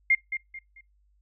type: tone with echo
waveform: sine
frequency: 2119 Hz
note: C7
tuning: 21 cents sharp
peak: -17 dBFS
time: 0.1-0.15 s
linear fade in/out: 5 ms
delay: 220 ms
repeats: 3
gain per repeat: -10 dB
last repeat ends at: 0.81 s
effects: noise-tail reverb RT60 0.2 s tail -24 dB re dry + added 50 Hz sine -62 dBFS peak until 1.21 s